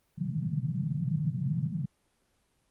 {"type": "band-pass noise", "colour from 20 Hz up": "pink", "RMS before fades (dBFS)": -31, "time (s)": [0.17, 1.86], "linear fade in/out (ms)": 10, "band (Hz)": [130, 180], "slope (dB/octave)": 48, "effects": ["pink hiss -72 dBFS RMS until 2.7 s", "Opus 24 kbps"]}